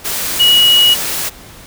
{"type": "tone in noise", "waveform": "sine", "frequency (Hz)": 2907, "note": "F#7", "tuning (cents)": -31, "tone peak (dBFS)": -6, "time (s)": [0.39, 0.95], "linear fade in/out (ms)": 20, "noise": "white", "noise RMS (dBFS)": -19, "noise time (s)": [0.04, 1.3], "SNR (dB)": 10, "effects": ["pink hiss -37 dBFS RMS until 1.66 s"]}